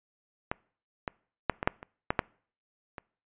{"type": "clicks", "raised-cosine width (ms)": 0.5, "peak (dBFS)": [-14, -16, -8, -16, -7, -26, -10, -8, -24], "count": 9, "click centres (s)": [0.515, 1.078, 1.497, 1.629, 1.675, 1.829, 2.105, 2.192, 2.982], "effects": ["noise-tail reverb RT60 0.5 s tail -25 dB re dry", "resampled to 8000 Hz"]}